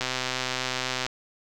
click train, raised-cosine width 0.2 ms, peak -10 dBFS, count 136, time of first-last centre 0.01-1.065 s, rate 128 Hz, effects none

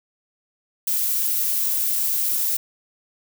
violet noise, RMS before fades -22 dBFS, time 0.87-2.57 s, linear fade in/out 5 ms, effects none

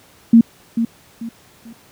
sine tone with echo, 229.8 Hz, A#3, 25 cents flat, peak -4 dBFS, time 0.33-0.41 s, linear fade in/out 5 ms, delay 440 ms, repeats 3, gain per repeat -10 dB, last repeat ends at 1.73 s, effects pink hiss -49 dBFS RMS until 1.91 s + high-pass 80 Hz 12 dB/octave

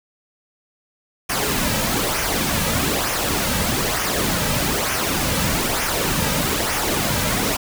pink noise with flanger, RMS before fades -21 dBFS, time 1.29-7.57 s, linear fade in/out 10 ms, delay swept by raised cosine 0.24 to 2.84 ms, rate 1.1 Hz, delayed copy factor -0.55, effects none

